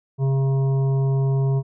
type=harmonic tone; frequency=135.3 Hz; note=C#3; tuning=42 cents flat; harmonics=1 / 3 / 5 / 7 / 8; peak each=-17 / -29 / -37 / -40 / -47 dBFS; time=0.18-1.63 s; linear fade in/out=50 ms; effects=none